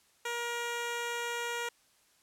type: tone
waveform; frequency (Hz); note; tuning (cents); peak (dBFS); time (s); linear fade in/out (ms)
10% pulse; 474.1; A#4; +29; -25; 0.25-1.69; 5
effects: white hiss -67 dBFS RMS until 2.22 s + low-pass 11000 Hz 12 dB/octave